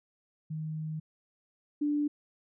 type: tone pair in turn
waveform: sine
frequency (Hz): 156.3 / 293.9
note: D#3 / D4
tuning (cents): +8 / +1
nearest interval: major seventh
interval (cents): 1093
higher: second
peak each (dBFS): -33 / -26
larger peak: second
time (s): 0.5-1 / 1.81-2.08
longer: first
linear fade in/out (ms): 10
effects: none